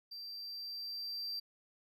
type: tone with level ramp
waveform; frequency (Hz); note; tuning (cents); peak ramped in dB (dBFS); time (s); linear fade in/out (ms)
triangle; 4699; D8; 0; -43 to -36; 0.11-1.4; 10
effects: none